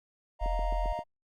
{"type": "chord", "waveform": "triangle", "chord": "Eb suspended second", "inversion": "none", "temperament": "equal", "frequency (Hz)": [622.3, 698.5, 932.3], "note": ["Eb5", "F5", "Bb5"], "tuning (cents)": [0, 0, 0], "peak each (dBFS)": -35, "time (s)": [0.39, 1.04], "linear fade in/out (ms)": 50}
{"type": "tone", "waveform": "sine", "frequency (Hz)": 41.92, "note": "E1", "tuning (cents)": 30, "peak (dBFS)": -28, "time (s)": [0.41, 0.93], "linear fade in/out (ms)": 10}
{"type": "click train", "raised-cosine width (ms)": 2, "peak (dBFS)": -29, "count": 5, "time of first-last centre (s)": [0.46, 0.991], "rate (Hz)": 7.54}
{"effects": ["Opus 48 kbps"]}